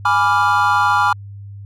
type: chord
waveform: triangle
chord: G# diminished seventh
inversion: none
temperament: equal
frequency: 830.6 / 987.8 / 1174.7 / 1396.9 Hz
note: G#5 / B5 / D6 / F6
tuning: 0 / 0 / 0 / 0 cents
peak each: -16 dBFS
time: 0.05-1.13 s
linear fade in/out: 5 ms
effects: added 100 Hz sine -31 dBFS peak until 1.65 s